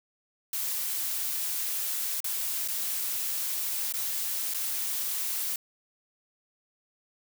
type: noise with dropouts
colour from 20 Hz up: blue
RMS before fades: -31 dBFS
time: 0.53-5.56 s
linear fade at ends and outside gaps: 2 ms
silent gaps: 2.204-2.243 / 2.678-2.684 / 3.925-3.938 / 4.538-4.544 s
effects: none